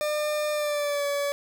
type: tone with pitch glide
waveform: 40% pulse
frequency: 601 to 570.2 Hz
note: D5 to C#5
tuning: +40 to +49 cents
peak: -24 dBFS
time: 0.01-1.32 s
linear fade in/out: 0 ms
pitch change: -91 cents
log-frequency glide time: 0.52-1.06 s
effects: none